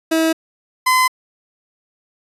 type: tone pair in turn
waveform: 30% pulse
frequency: 322.9 / 1022.2 Hz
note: E4 / C6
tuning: -36 / -41 cents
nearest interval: octave + minor sixth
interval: 1995 cents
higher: second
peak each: -11 / -9 dBFS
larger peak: second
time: 0.11-0.33 / 0.86-1.08 s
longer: neither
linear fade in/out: 10 ms
effects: resampled to 32000 Hz